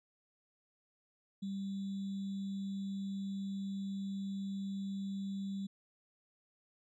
sine tone with sample-and-hold, 196 Hz, G3, in tune, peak -36 dBFS, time 1.42-5.67 s, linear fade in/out 10 ms, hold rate 3675 Hz, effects low-pass 6000 Hz 12 dB/octave + MP3 96 kbps

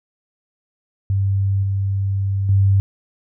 sine tone with level steps, 98 Hz, G2, in tune, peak -15 / -17 / -11 dBFS, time 1.1-2.8 s, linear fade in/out 0 ms, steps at 1.63 / 2.49 s, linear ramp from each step 2 ms, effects none

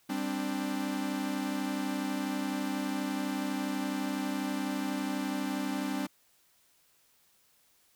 45% pulse chord, G suspended fourth, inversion none, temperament equal with one note detuned, 197.36 / 261.6 / 293.7 Hz, G3 / C4 / D4, +12 / 0 / 0 cents, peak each -37 / -35 / -35 dBFS, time 0.09-6.07 s, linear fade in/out 10 ms, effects white hiss -67 dBFS RMS until 7.95 s

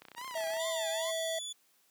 click train, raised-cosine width 0.3 ms, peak -33 dBFS, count 18, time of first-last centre 0.02-0.568 s, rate 31 Hz
sawtooth tone with vibrato, 922 Hz, A#5, 19 cents flat, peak -37 dBFS, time 0.16-1.12 s, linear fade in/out 20 ms, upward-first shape triangle, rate 2.4 Hz, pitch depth 260 cents each way
square tone, 652 Hz, E5, 19 cents flat, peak -34 dBFS, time 0.35-1.39 s, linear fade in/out 5 ms
25% pulse tone with pitch glide, 3556 to 3449 Hz, A7 to A7, +18 to -35 cents, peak -34 dBFS, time 0.59-1.53 s, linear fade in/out 10 ms, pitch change -53 cents, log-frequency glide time 0.74-1.04 s
effects white hiss -69 dBFS RMS until 1.9 s + high-pass 150 Hz 12 dB/octave

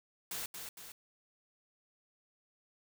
white noise with echo, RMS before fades -40 dBFS, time 0.31-0.46 s, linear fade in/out 2 ms, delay 230 ms, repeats 2, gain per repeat -5 dB, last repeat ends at 0.92 s, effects none

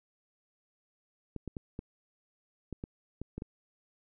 clicks, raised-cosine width 3 ms, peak -25 dBFS, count 9, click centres 1.363 / 1.477 / 1.568 / 1.791 / 2.727 / 2.839 / 3.216 / 3.38 / 3.421 s, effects none

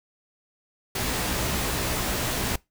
pink noise with comb filter, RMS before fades -27 dBFS, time 0.95-2.56 s, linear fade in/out 5 ms, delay 16 ms, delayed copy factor +0.6, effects noise-tail reverb RT60 0.2 s tail -23 dB re dry

